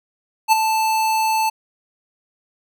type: tone with ADSR envelope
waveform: square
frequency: 880 Hz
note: A5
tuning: in tune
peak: -9 dBFS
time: 0.48-1.5 s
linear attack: 42 ms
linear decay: 16 ms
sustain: -8 dB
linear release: 13 ms
effects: none